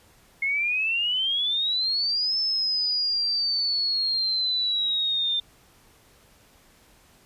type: exponential two-way sweep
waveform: sine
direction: up then down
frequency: 2149 to 5280 to 3580 Hz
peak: -22 dBFS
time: 0.42-5.4 s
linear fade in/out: 5 ms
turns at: 2.38 s
effects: pink hiss -57 dBFS RMS until 7.25 s + resampled to 32000 Hz